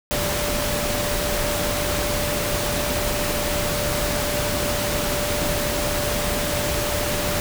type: tone in noise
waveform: sine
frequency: 588 Hz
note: D5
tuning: 2 cents sharp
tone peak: -27 dBFS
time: 0.11-7.4 s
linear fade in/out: 0 ms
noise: pink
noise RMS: -24 dBFS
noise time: 0.11-7.4 s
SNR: -6 dB
effects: none